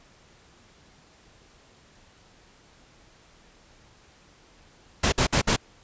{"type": "noise bursts", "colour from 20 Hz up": "pink", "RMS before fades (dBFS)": -21, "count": 4, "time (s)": [5.03, 5.564], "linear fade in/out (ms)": 10, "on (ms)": 93, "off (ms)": 54, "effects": ["pink hiss -56 dBFS RMS until 5.83 s", "resampled to 16000 Hz"]}